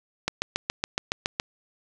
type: click train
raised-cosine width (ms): 0.2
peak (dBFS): -7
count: 9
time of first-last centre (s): 0.28-1.399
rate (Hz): 7.15
effects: none